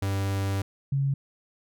45% pulse / sine tone pair in turn, 98 / 137.99 Hz, G2 / C#3, 0 / -8 cents, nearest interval tritone, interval 592 cents, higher second, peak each -25 / -22 dBFS, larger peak second, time 0.02-0.62 / 0.92-1.14 s, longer first, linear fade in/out 5 ms, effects none

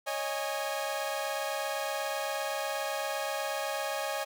sawtooth chord, C# suspended second, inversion none, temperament equal with one note detuned, 554.4 / 622.3 / 823 Hz, C#5 / D#5 / G#5, 0 / 0 / -16 cents, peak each -32 dBFS, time 0.06-4.25 s, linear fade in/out 20 ms, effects none

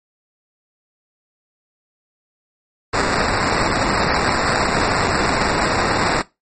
blue noise with sample-and-hold, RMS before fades -18 dBFS, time 2.93-6.22 s, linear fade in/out 10 ms, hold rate 3150 Hz, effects noise-tail reverb RT60 0.2 s tail -18 dB re dry + MP3 32 kbps

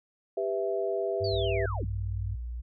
sine chord, E minor, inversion first, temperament just, 395.6 / 494.4 / 659.3 Hz, G4 / B4 / E5, +16 / +2 / 0 cents, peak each -30 / -34 / -31 dBFS, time 0.37-1.66 s, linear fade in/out 5 ms
sine tone, 98.5 Hz, G2, 9 cents sharp, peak -31 dBFS, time 1.2-2.36 s, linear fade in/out 20 ms
sine linear sweep, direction down, 4691 to 71.9 Hz, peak -35 dBFS, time 1.24-1.86 s, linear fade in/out 5 ms
sine tone with pitch glide, 60.1 to 59.48 Hz, B1 to A#1, -46 to +36 cents, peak -33 dBFS, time 1.31-2.62 s, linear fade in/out 20 ms, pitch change -18 cents, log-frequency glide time 1.67-2.4 s
effects none

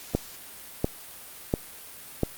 click train, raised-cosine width 2 ms, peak -9 dBFS, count 4, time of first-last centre 0.15-2.233 s, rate 1.44 Hz, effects white hiss -44 dBFS RMS until 2.37 s + Opus 48 kbps

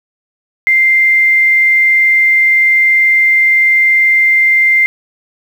sine tone with quantisation, 2093 Hz, C7, in tune, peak -6 dBFS, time 0.67-4.86 s, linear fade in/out 0 ms, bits 6, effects none

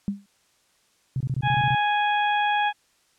sine tone with exponential decay, 200.3 Hz, G3, 38 cents sharp, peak -19 dBFS, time 0.08-0.26 s, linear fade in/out 0 ms, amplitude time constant 38 ms
sine tone bursts, 130.81 Hz, C3, in tune, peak -22 dBFS, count 9, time 1.16-1.749 s, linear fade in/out 2 ms, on 45 ms, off 23 ms
harmonic tone, 830.6 Hz, G#5, in tune, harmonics 1 / 2 / 3 / 4, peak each -21 / -27 / -31 / -33 dBFS, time 1.42-2.73 s, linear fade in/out 50 ms
effects white hiss -64 dBFS RMS until 3.18 s + low-pass 9000 Hz 12 dB/octave

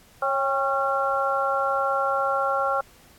harmonic tone with a mistuned harmonic, 274 Hz, C#4, 20 cents flat, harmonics 2 / 3 / 4 / 5, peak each -26 / -27 / -29 / -25 dBFS, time 0.22-2.81 s, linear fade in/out 5 ms, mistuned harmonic 3, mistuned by -50 cents, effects pink hiss -54 dBFS RMS until 3.18 s + AAC 64 kbps

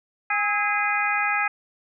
harmonic tone with a mistuned harmonic, 410.7 Hz, G#4, 19 cents flat, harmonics 2 / 3 / 4 / 5 / 6, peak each -27 / -27 / -27 / -27 / -27 dBFS, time 0.3-1.48 s, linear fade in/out 5 ms, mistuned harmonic 3, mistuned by +69 cents, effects none

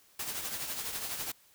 white noise with tremolo, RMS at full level -35 dBFS, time 0.19-1.32 s, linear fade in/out 5 ms, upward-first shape triangle, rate 12 Hz, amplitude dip 55%, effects white hiss -63 dBFS RMS until 1.54 s

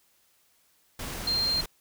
sine tone in noise, 4186 Hz, C8, in tune, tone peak -24 dBFS, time 1.27-1.61 s, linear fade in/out 5 ms, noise pink, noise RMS -36 dBFS, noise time 0.99-1.66 s, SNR +9 dB, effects white hiss -66 dBFS RMS until 1.8 s

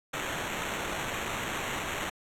blue noise with sample-and-hold, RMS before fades -34 dBFS, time 0.13-2.1 s, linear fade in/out 10 ms, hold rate 4900 Hz, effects low-pass 12000 Hz 12 dB/octave

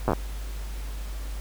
slowing click train, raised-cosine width 1 ms, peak -9 dBFS, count 6, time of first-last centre 0.08-0.133 s, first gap 8 ms, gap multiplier 1.14, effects added 50 Hz sine -31 dBFS peak until 1.4 s + pink hiss -45 dBFS RMS until 1.4 s

